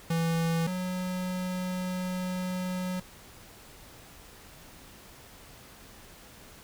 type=tone pair in turn; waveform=square; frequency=165.4 / 183.1 Hz; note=E3 / F#3; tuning=+6 / -18 cents; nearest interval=major second; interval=176 cents; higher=second; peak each=-26 / -31 dBFS; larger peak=first; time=0.1-0.67 / 0.67-3 s; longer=second; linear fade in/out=5 ms; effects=pink hiss -51 dBFS RMS until 6.63 s